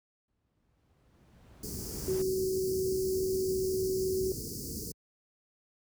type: noise with exponential growth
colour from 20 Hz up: brown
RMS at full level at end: -37 dBFS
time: 0.28-2.22 s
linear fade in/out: 5 ms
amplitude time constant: 420 ms
type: band-stop noise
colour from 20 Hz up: pink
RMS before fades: -38 dBFS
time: 1.63-4.92 s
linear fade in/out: 5 ms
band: 470 to 4600 Hz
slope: 96 dB/octave
type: tone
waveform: sine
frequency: 376.3 Hz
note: F#4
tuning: 29 cents sharp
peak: -28 dBFS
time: 2.08-4.32 s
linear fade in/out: 2 ms
effects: high-pass 60 Hz 12 dB/octave